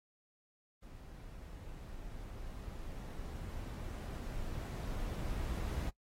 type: noise with level ramp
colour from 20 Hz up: brown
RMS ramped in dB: -51 to -36 dBFS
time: 0.82-5.9 s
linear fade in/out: 10 ms
effects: noise-tail reverb RT60 0.1 s tail -20 dB re dry + AAC 48 kbps